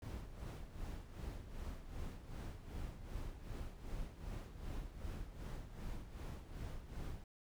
brown noise with tremolo, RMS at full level -44 dBFS, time 0.02-7.24 s, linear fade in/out 2 ms, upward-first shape sine, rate 2.6 Hz, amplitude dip 65%, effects none

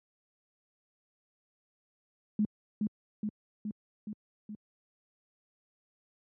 sine tone with echo, 211.1 Hz, G#3, 29 cents sharp, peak -24 dBFS, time 2.39-2.45 s, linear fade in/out 2 ms, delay 420 ms, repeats 5, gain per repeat -3 dB, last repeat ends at 4.55 s, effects high-pass 100 Hz 12 dB/octave

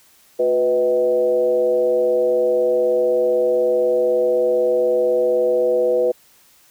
sine tone with frequency modulation, 496.4 Hz, B4, 9 cents sharp, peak -14 dBFS, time 0.39-6.12 s, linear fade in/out 10 ms, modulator 136 Hz, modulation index 0.74, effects white hiss -53 dBFS RMS until 6.7 s

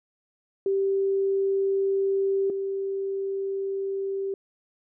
sine tone pair in turn, 390.6 / 390.6 Hz, G4 / G4, -6 / -6 cents, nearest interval unison, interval 0 cents, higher neither, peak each -21 / -26 dBFS, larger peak first, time 0.66-2.5 / 2.5-4.34 s, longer neither, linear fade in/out 2 ms, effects none

